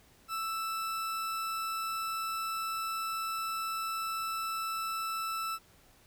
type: tone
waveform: 40% pulse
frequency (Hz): 1321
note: E6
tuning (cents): +3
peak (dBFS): -32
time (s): 0.28-5.59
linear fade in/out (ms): 50
effects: pink hiss -62 dBFS RMS until 6.06 s